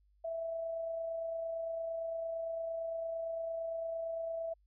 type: tone with amplitude modulation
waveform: sine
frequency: 659.3 Hz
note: E5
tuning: in tune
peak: -34 dBFS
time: 0.24-4.54 s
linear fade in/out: 10 ms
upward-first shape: sine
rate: 28.8 Hz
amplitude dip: 30%
effects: added 50 Hz sine -66 dBFS peak until 4.66 s